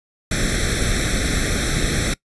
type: noise with comb filter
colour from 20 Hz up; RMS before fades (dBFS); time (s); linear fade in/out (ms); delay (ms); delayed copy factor
pink; -20; 0.31-2.14; 5; 0.52; +1
effects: noise-tail reverb RT60 0.1 s tail -22 dB re dry + resampled to 24000 Hz